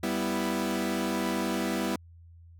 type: chord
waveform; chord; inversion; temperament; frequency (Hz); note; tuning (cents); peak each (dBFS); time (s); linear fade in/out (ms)
sawtooth; E minor; first; equal; 196 / 246.9 / 329.6; G3 / B3 / E4; 0 / 0 / 0; -28; 0.03-1.96; 5
effects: added 84 Hz sine -49 dBFS peak until 2.59 s